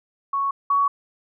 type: tone pair in turn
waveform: sine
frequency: 1108.7 / 1123.5 Hz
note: C#6 / C#6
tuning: 0 / +23 cents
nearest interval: unison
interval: 23 cents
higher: second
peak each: -20 / -16 dBFS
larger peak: second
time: 0.33-0.51 / 0.7-0.88 s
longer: neither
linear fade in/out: 5 ms
effects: none